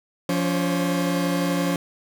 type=tone cluster; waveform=40% pulse; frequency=174.5 / 283.5 / 535 Hz; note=F3 / C#4 / C5; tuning=-1 / +39 / +38 cents; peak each=-23 / -24 / -28 dBFS; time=0.29-1.76 s; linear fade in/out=2 ms; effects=none